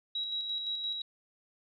sine tone with tremolo, 3865 Hz, B7, 38 cents flat, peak -31 dBFS, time 0.15-1.02 s, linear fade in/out 5 ms, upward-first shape square, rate 5.8 Hz, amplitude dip 35%, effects none

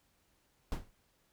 brown noise with exponential decay, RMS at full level -28 dBFS, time 0.72-0.91 s, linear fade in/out 1 ms, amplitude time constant 40 ms, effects pink hiss -73 dBFS RMS until 1.32 s

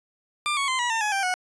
20% pulse tone with pitch steps, 1191 / 1111.2 / 1036.8 / 967.4 / 902.6 / 842.2 / 785.8 / 733.1 Hz, D6 / C#6 / C6 / B5 / A5 / G#5 / G5 / F#5, +24 / +4 / -16 / -36 / +44 / +24 / +4 / -16 cents, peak -18 dBFS, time 0.46-1.34 s, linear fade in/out 0 ms, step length 110 ms, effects resampled to 22050 Hz

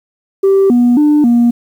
sine tone with pitch steps, 389.7 / 242.7 / 297.7 / 237.7 Hz, G4 / B3 / D4 / A#3, -10 / -30 / +24 / +34 cents, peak -4 dBFS, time 0.43-1.51 s, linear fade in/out 10 ms, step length 270 ms, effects tanh soft clip ceiling -4 dBFS + 7-bit

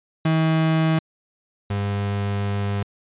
35% pulse tone pair in turn, 160 / 100.79 Hz, D#3 / G2, +49 / +49 cents, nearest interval minor sixth, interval 800 cents, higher first, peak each -15 / -20 dBFS, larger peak first, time 0.25-0.99 / 1.7-2.83 s, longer second, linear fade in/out 5 ms, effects resampled to 8000 Hz

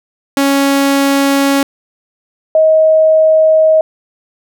sawtooth / sine tone pair in turn, 277.2 / 631.9 Hz, C#4 / D#5, 0 / +27 cents, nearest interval octave + major second, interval 1427 cents, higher second, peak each -5 dBFS, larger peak neither, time 0.37-1.63 / 2.55-3.81 s, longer neither, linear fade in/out 2 ms, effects none

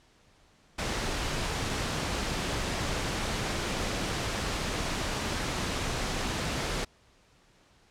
pink noise, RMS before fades -31 dBFS, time 0.78-6.85 s, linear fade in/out 10 ms, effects pink hiss -62 dBFS RMS until 7.9 s + low-pass 7000 Hz 12 dB/octave

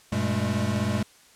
square tone cluster, 96.7 / 119.5 / 201.2 / 216.8 Hz, G2 / A#2 / G3 / A3, -23 / +43 / +45 / -25 cents, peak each -30 dBFS, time 0.12-1.03 s, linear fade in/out 5 ms, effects white hiss -55 dBFS RMS until 1.35 s + low-pass 10000 Hz 12 dB/octave

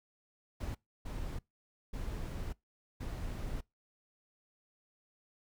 brown noise bursts at uneven times, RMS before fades -39 dBFS, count 4, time 0.6-0.75 / 1.05-1.39 / 1.93-2.53 / 3-3.61 s, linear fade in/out 10 ms, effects noise-tail reverb RT60 0.2 s tail -24 dB re dry

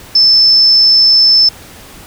sine tone, 5274 Hz, E8, in tune, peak -4 dBFS, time 0.15-1.49 s, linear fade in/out 5 ms, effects pink hiss -35 dBFS RMS until 2.06 s

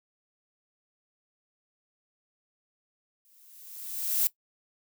violet noise with exponential growth, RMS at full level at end -23 dBFS, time 3.25-4.27 s, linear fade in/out 0 ms, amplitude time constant 220 ms, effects noise-tail reverb RT60 0.1 s tail -19 dB re dry

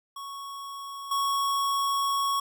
square tone with level steps, 1108.7 Hz, C#6, in tune, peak -37 / -25 dBFS, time 0.16-2.4 s, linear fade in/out 5 ms, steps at 1.11 s, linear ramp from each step 5 ms, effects none

